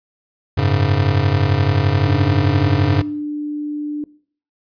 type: chord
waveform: square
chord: F# suspended second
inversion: none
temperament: just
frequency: 92.5 / 104.06 / 138.75 Hz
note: F#2 / G#2 / C#3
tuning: 0 / +4 / +2 cents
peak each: -19 dBFS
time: 0.57-3.02 s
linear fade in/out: 10 ms
type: tone with pitch glide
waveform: sine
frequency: 293.7 to 296.6 Hz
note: D4 to D4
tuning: 0 to +17 cents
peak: -21 dBFS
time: 2.05-4.04 s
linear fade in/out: 2 ms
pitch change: +17 cents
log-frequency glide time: 2.22-2.81 s
effects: noise-tail reverb RT60 0.5 s tail -20 dB re dry + resampled to 11025 Hz

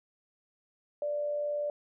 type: tone with amplitude modulation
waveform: sine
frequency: 587.3 Hz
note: D5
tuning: in tune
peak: -28 dBFS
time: 1.02-1.7 s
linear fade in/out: 2 ms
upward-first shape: sine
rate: 99 Hz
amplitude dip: 30%
effects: none

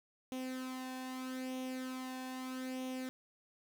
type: tone with flanger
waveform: sawtooth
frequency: 257.9 Hz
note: C4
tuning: 25 cents flat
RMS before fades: -42 dBFS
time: 0.32-3.09 s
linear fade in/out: 0 ms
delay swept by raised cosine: 0.32 to 1.17 ms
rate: 0.79 Hz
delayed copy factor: +0.6
effects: none

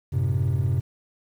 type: chord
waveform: triangle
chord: F# diminished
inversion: none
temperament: equal with one note detuned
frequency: 93.41 / 110 / 130.81 Hz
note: F#2 / A2 / C3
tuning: +17 / 0 / 0 cents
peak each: -22 / -25 / -21 dBFS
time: 0.12-0.81 s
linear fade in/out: 20 ms
effects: tanh soft clip ceiling -13 dBFS + 9-bit

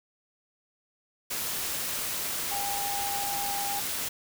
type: tone in noise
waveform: sine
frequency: 805 Hz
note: G5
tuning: 46 cents sharp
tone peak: -32 dBFS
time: 2.51-3.8 s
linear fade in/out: 10 ms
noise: white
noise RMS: -32 dBFS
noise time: 1.3-4.09 s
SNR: -3 dB
effects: none

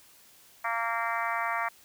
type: harmonic tone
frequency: 230.5 Hz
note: A#3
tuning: 19 cents flat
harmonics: 3 / 4 / 5 / 6 / 7 / 8 / 9 / 10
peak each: -35 / -34 / -33 / -36 / -40 / -36 / -38 / -41 dBFS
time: 0.64-1.69 s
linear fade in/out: 10 ms
effects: white hiss -57 dBFS RMS until 1.84 s

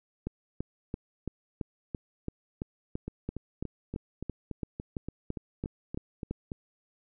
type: two click trains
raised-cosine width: 3 ms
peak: -20 / -23 dBFS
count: 19 / 13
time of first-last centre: 0.27-6.31 / 3.08-6.518 s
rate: 2.98 / 3.49 Hz
effects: none

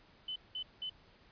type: tone bursts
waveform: sine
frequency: 3027 Hz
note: F#7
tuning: 39 cents sharp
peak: -37 dBFS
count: 3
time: 0.28-0.897 s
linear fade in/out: 5 ms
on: 79 ms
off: 190 ms
effects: pink hiss -63 dBFS RMS until 1.31 s + resampled to 11025 Hz

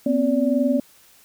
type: tone cluster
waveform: sine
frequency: 244.3 / 265.9 / 578 Hz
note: B3 / C4 / D5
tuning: -19 / +28 / -28 cents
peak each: -21 / -20 / -23 dBFS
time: 0.06-0.8 s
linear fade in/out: 5 ms
effects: white hiss -53 dBFS RMS until 1.24 s

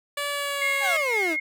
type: tone with pitch glide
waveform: 10% pulse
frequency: 575 to 555.7 Hz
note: D5 to C#5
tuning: -37 to +4 cents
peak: -18 dBFS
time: 0.17-0.97 s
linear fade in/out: 5 ms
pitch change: -59 cents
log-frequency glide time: 0.29-0.78 s
type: tone with tremolo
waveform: sine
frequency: 2152 Hz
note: C7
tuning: 48 cents sharp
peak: -22 dBFS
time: 0.61-1.4 s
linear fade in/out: 10 ms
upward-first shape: sine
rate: 3.9 Hz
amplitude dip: 30%
type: exponential sweep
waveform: 30% pulse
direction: down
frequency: 864 to 293.7 Hz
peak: -23 dBFS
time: 0.8-1.37 s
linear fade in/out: 50 ms
effects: none

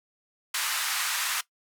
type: band-pass noise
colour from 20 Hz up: pink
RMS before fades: -29 dBFS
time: 0.54-1.41 s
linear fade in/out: 5 ms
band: 1100 to 14000 Hz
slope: 24 dB/octave
effects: noise-tail reverb RT60 0.1 s tail -18 dB re dry

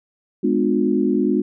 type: chord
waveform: sine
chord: G# diminished seventh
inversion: none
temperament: just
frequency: 207.7 / 249.2 / 299 / 358.8 Hz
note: G#3 / B3 / D4 / F4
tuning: 0 / +16 / +31 / +47 cents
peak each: -21 dBFS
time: 0.43-1.42 s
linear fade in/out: 10 ms
effects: none

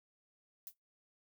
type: noise with exponential decay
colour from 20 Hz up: violet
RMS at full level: -41 dBFS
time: 0.67-0.74 s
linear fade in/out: 1 ms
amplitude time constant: 15 ms
effects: noise-tail reverb RT60 0.2 s tail -25 dB re dry

